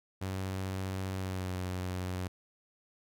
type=tone with pitch glide; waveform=sawtooth; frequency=95 to 91.66 Hz; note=F#2 to F#2; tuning=+46 to -16 cents; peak=-30 dBFS; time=0.21-2.28 s; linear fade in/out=10 ms; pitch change=-62 cents; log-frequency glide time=1.17-1.55 s; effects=none